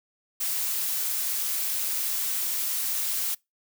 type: noise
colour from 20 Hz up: blue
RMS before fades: -28 dBFS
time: 0.4-3.35 s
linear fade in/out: 10 ms
effects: noise-tail reverb RT60 0.2 s tail -25 dB re dry